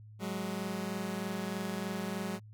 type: tone pair together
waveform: sawtooth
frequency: 186.26 / 209.5 Hz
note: F#3 / G#3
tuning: +12 / +15 cents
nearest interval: major second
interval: 203 cents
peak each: -33 / -34 dBFS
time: 0.19-2.4 s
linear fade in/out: 50 ms
effects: added 107 Hz sine -49 dBFS peak until 2.53 s